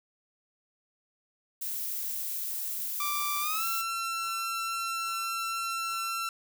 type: noise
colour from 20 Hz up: violet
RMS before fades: -34 dBFS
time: 1.61-3.82 s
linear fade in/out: 10 ms
type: tone with pitch glide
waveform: sawtooth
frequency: 1174.7 to 1349.4 Hz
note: D6 to E6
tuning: 0 to +40 cents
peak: -27 dBFS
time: 3-6.29 s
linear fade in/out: 2 ms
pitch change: +240 cents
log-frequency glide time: 3.4-3.65 s
effects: none